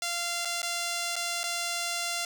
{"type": "tone with dropouts", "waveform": "5% pulse", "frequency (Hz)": 691, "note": "F5", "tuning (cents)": -19, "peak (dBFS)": -18, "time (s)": [0.02, 2.25], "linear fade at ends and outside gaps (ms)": 2, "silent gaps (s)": [[0.45, 0.454], [0.619, 0.629], [1.157, 1.163], [1.433, 1.439]], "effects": []}